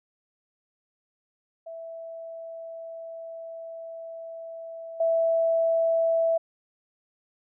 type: tone with level steps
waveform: sine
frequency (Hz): 659.3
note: E5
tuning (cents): 0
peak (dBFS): -36 / -20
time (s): 1.66-6.38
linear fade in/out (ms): 10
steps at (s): 5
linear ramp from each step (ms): 5
effects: none